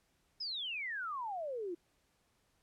sine exponential sweep, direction down, 5240 to 330.5 Hz, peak -37 dBFS, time 0.4-1.75 s, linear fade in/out 10 ms, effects pink hiss -75 dBFS RMS until 2.62 s + low-pass 12000 Hz 12 dB/octave

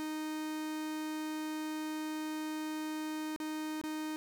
45% pulse tone with dropouts, 309.8 Hz, D#4, 7 cents flat, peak -36 dBFS, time 0-4.16 s, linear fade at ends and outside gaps 0 ms, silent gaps 3.362-3.401 / 3.814-3.838 s, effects none

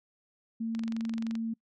sine tone, 226.4 Hz, A3, 50 cents sharp, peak -30 dBFS, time 0.6-1.54 s, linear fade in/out 10 ms
click train, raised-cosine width 0.2 ms, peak -26 dBFS, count 15, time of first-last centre 0.75-1.353 s, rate 23.2 Hz
effects noise-tail reverb RT60 0.1 s tail -26 dB re dry

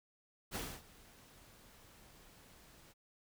pink noise with ADSR envelope, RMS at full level -40 dBFS, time 0.51-2.94 s, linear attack 43 ms, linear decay 260 ms, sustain -21 dB, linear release 32 ms, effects none

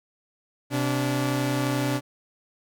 sawtooth tone pair together, 128.6 / 288.7 Hz, C3 / D4, -30 / -30 cents, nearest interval octave + major second, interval 1400 cents, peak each -22 dBFS, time 0.7-2.01 s, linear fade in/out 50 ms, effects none

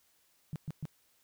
sine tone bursts, 152.7 Hz, D#3, 32 cents flat, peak -34 dBFS, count 3, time 0.53-0.854 s, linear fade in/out 0 ms, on 28 ms, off 120 ms, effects white hiss -70 dBFS RMS until 1.23 s

